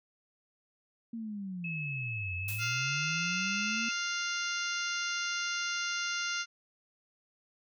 sine linear two-way sweep, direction down then up, 233.1 to 87.31 to 233.1 Hz, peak -36 dBFS, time 1.13-3.89 s, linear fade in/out 5 ms, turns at 2.35 s
sine tone with pitch glide, 2588 to 2627 Hz, E7 to E7, -32 to -7 cents, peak -36 dBFS, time 1.64-3.91 s, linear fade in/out 5 ms, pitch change +25 cents, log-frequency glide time 2.27-3.74 s
blue noise with exponential decay, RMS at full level -37 dBFS, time 2.48-2.89 s, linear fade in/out 5 ms, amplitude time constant 89 ms
harmonic tone, 698.5 Hz, F5, in tune, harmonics 2 / 3 / 4 / 5 / 6 / 7 / 8 / 9, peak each -35 / -40 / -39 / -44 / -43 / -44 / -42 / -42 dBFS, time 2.58-6.46 s, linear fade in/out 50 ms
effects none

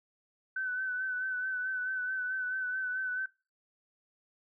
sine tone with vibrato, 1513 Hz, F#6, 38 cents sharp, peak -31 dBFS, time 0.56-3.26 s, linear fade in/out 5 ms, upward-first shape sine, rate 4.6 Hz, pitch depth 34 cents each way, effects noise-tail reverb RT60 0.3 s tail -20 dB re dry

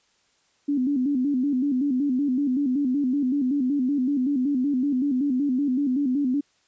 sine tone with vibrato, 269.5 Hz, C#4, 49 cents flat, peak -20 dBFS, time 0.68-6.41 s, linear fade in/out 10 ms, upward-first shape square, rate 5.3 Hz, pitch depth 110 cents each way, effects white hiss -65 dBFS RMS until 6.67 s + resampled to 16000 Hz

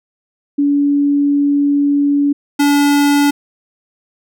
sine / square tone pair in turn, 285.7 / 287.1 Hz, D4 / D4, -48 / -39 cents, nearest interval unison, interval 9 cents, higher second, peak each -10 dBFS, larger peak neither, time 0.58-2.33 / 2.59-3.31 s, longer first, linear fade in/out 10 ms, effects none

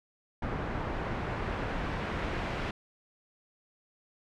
pink noise with low-pass filter sweep, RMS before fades -34 dBFS, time 0.42-2.71 s, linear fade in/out 5 ms, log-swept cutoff 1400 to 2400 Hz, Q 0.88, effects none

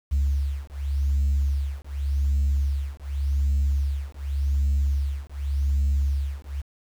sine beating tone pair, 69.4 / 70.27 Hz, C#2 / C#2, +3 / +24 cents, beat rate 0.87 Hz, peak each -23 dBFS, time 0.11-6.62 s, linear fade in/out 20 ms, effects tanh soft clip ceiling -16 dBFS + 8-bit

